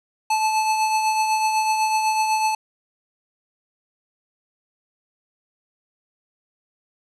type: tone with tremolo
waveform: square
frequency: 870 Hz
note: A5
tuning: 20 cents flat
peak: -17 dBFS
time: 0.3-2.55 s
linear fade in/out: 5 ms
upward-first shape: triangle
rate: 8 Hz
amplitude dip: 45%
effects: resampled to 24000 Hz + 8-bit